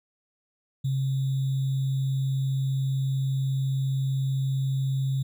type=tone with sample-and-hold; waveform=sine; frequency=134.3 Hz; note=C3; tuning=46 cents sharp; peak=-23 dBFS; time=0.84-5.23 s; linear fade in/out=10 ms; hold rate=3675 Hz; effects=none